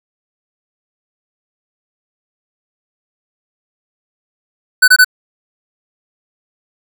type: tone bursts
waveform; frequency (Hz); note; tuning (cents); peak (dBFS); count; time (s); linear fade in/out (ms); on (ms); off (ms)
square; 1500; F#6; +23; -4; 3; 4.82-5.046; 10; 60; 23
effects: none